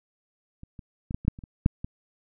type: clicks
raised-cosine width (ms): 5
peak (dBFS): -30 / -29 / -20 / -16 / -27 / -7 / -29 / -28 / -6 / -20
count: 10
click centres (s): 0.634 / 0.792 / 1.109 / 1.145 / 1.25 / 1.281 / 1.389 / 1.438 / 1.661 / 1.845
effects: none